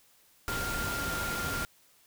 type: tone in noise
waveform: sine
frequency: 1396.9 Hz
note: F6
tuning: in tune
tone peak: -34 dBFS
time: 0.48-1.65 s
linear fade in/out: 0 ms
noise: pink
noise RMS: -35 dBFS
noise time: 0.48-1.65 s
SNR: -2 dB
effects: white hiss -63 dBFS RMS until 2.06 s